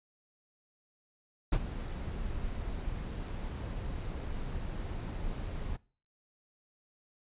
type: noise with ADSR envelope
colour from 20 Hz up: brown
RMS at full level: -24 dBFS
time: 1.52-5.77 s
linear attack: 9 ms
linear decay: 52 ms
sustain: -13 dB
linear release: 13 ms
effects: noise-tail reverb RT60 0.4 s tail -22 dB re dry + resampled to 8000 Hz